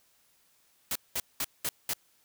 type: noise bursts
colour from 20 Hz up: white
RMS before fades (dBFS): -31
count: 5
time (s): 0.91-1.935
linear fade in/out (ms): 2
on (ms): 45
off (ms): 200
effects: white hiss -67 dBFS RMS until 2.24 s